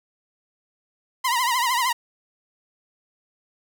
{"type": "tone with vibrato", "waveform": "sawtooth", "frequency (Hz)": 987.8, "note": "B5", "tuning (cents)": 0, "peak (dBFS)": -16, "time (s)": [1.24, 1.93], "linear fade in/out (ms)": 10, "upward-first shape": "triangle", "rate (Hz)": 13, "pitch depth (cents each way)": 130, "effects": []}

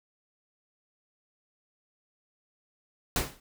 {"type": "noise with exponential decay", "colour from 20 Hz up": "pink", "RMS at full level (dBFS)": -23, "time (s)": [3.16, 3.4], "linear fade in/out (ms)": 2, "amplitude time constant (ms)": 52, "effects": []}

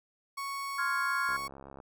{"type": "tone", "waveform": "35% pulse", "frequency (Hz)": 1108.7, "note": "C#6", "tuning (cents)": 0, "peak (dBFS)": -33, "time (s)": [0.37, 1.48], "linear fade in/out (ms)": 10}
{"type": "chord", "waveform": "sine", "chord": "Db major seventh", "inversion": "third", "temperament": "equal", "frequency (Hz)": [1046.5, 1108.7, 1396.9, 1661.2], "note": ["C6", "Db6", "F6", "Ab6"], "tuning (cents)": [0, 0, 0, 0], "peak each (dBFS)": [-35, -33, -31, -35], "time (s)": [0.78, 1.37], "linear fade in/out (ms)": 10}
{"type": "click train", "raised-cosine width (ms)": 1, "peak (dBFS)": -33, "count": 36, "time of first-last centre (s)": [1.29, 1.802], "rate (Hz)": 68.4}
{"effects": []}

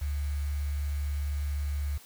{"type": "tone with quantisation", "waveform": "sine", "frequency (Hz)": 72, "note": "D2", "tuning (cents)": -34, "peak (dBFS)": -28, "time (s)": [0.01, 1.98], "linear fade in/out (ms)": 10, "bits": 8, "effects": ["white hiss -53 dBFS RMS until 2.05 s"]}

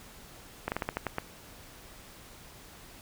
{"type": "slowing click train", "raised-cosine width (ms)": 0.5, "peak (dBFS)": -15, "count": 8, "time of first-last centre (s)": [0.68, 1.184], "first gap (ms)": 39, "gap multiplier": 1.2, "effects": ["pink hiss -51 dBFS RMS until 3.01 s"]}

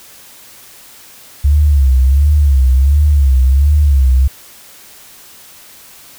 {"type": "tone with vibrato", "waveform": "sine", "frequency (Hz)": 69.3, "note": "C#2", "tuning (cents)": 0, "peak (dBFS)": -6, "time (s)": [1.44, 4.28], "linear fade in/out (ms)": 10, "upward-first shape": "sine", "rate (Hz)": 1.4, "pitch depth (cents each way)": 130, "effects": ["white hiss -39 dBFS RMS until 6.18 s"]}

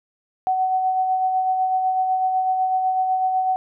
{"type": "tone with tremolo", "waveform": "sine", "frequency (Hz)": 750, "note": "F#5", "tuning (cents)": 23, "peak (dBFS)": -16, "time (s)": [0.47, 3.56], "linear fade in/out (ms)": 0, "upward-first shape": "sine", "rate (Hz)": 8, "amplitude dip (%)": 35, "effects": []}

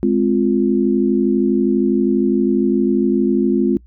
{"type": "chord", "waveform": "sine", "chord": "F minor", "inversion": "first", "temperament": "just", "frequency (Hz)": [209.5, 261.9, 349.2], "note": ["Ab3", "C4", "F4"], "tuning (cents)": [15, 2, 0], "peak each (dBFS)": -17, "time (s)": [0.03, 3.77], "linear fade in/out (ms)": 0, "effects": ["noise-tail reverb RT60 0.1 s tail -24 dB re dry", "added 60 Hz sine -42 dBFS peak until 3.86 s"]}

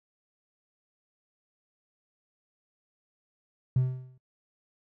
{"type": "tone with exponential decay", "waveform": "triangle", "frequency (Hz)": 128.3, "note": "C3", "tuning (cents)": -34, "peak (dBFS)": -15, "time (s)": [3.76, 4.18], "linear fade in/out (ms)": 5, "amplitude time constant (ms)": 90, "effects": ["noise-tail reverb RT60 0.1 s tail -26 dB re dry", "tanh soft clip ceiling -17 dBFS"]}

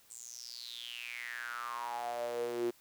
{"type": "tone with high-pass filter sweep", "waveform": "sawtooth", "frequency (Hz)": 119.6, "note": "A#2", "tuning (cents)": 45, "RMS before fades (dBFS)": -40, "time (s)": [0.1, 2.71], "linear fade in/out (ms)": 10, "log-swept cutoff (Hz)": [8000, 330], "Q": 8.6, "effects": ["white hiss -64 dBFS RMS until 2.8 s"]}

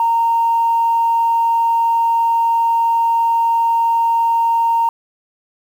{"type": "tone", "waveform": "sine", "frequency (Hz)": 923, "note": "A#5", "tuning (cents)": -17, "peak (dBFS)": -11, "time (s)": [0, 4.89], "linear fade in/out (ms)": 2, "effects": ["tanh soft clip ceiling -7 dBFS", "7-bit"]}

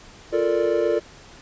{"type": "chord", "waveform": "triangle", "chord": "Bb major seventh", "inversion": "second", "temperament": "equal with one note detuned", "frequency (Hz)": [349.2, 438.7, 466.2, 587.3], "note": ["F4", "A4", "Bb4", "D5"], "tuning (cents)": [0, -5, 0, 0], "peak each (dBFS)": -22, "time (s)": [0.32, 1], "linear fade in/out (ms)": 20, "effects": ["pink hiss -46 dBFS RMS until 1.41 s", "resampled to 16000 Hz"]}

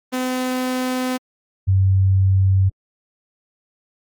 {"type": "tone pair in turn", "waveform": ["sawtooth", "sine"], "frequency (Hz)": [254.8, 95.72], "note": ["C4", "G2"], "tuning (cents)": [-46, -41], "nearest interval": "octave + perfect fourth", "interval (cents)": 1695, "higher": "first", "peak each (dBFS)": [-16, -12], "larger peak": "second", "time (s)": [[0.12, 1.18], [1.67, 2.7]], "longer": "first", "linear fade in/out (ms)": 20, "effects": ["Opus 24 kbps"]}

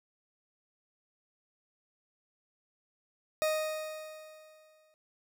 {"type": "tone with exponential decay", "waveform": "40% pulse", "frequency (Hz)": 622, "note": "D#5", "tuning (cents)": -1, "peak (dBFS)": -25, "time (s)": [3.42, 4.94], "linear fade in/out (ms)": 0, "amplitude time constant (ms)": 330, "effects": []}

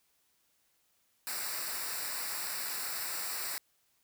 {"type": "noise with comb filter", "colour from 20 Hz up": "white", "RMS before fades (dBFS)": -37, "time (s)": [1.27, 3.58], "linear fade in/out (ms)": 0, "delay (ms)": 0.31, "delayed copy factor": -0.75, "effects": ["white hiss -73 dBFS RMS until 4.03 s"]}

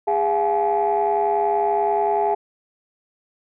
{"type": "tone cluster", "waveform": "sine", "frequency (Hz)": [409.5, 687, 757, 848], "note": ["G#4", "F5", "F#5", "G#5"], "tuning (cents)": [-24, -29, 39, 36], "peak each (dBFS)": [-21, -22, -26, -20], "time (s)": [0.07, 2.35], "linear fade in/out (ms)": 10, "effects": ["tanh soft clip ceiling -11 dBFS"]}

